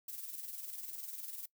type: noise with tremolo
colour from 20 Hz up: violet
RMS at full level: -43 dBFS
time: 0.08-1.46 s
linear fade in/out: 5 ms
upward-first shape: square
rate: 20 Hz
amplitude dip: 50%
effects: noise-tail reverb RT60 0.1 s tail -21 dB re dry